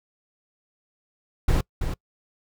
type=noise with echo; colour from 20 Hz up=brown; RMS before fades=-19 dBFS; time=1.48-1.61 s; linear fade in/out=5 ms; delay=330 ms; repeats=1; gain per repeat=-7 dB; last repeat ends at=1.94 s; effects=noise-tail reverb RT60 0.1 s tail -25 dB re dry